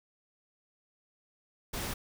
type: noise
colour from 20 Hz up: pink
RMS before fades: -36 dBFS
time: 1.73-1.94 s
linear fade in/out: 10 ms
effects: none